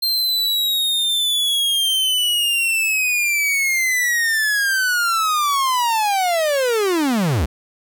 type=linear sweep; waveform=45% pulse; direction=down; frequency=4186 to 58.27 Hz; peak=-16 dBFS; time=0.02-7.46 s; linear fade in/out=10 ms; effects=none